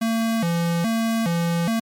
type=tone with vibrato; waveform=square; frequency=196 Hz; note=G3; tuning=in tune; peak=-20 dBFS; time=0.01-1.8 s; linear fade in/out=10 ms; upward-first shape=square; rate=1.2 Hz; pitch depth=250 cents each way; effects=MP3 64 kbps